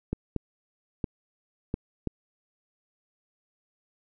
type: clicks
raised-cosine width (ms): 3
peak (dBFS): -15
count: 5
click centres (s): 0.13 / 0.363 / 1.042 / 1.741 / 2.073
effects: none